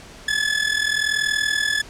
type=tone with amplitude modulation; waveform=sawtooth; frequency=1719 Hz; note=A6; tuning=41 cents flat; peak=-12 dBFS; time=0.28-1.82 s; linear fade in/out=5 ms; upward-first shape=sine; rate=40.8 Hz; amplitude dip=75%; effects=pink hiss -42 dBFS RMS until 1.89 s + low-pass 8000 Hz 12 dB/octave